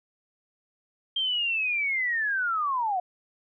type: linear sweep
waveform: sine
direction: down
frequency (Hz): 3187 to 701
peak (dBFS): -24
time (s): 1.16-3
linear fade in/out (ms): 5
effects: none